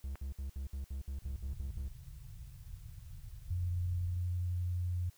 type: tone bursts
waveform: triangle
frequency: 68 Hz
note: C#2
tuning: 33 cents flat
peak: -35 dBFS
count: 11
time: 0.04-1.88 s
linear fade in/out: 0 ms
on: 110 ms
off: 63 ms
type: click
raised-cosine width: 0.5 ms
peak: -34 dBFS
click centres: 0.156 s
type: low-pass noise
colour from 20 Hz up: pink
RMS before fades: -48 dBFS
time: 1.22-4.17 s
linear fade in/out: 2 ms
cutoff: 140 Hz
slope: 48 dB/octave
type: tone with vibrato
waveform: sine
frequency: 88.9 Hz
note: F2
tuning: 31 cents sharp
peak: -32 dBFS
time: 3.5-5.1 s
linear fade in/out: 10 ms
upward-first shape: sine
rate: 12 Hz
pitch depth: 9 cents each way
effects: white hiss -66 dBFS RMS until 5.17 s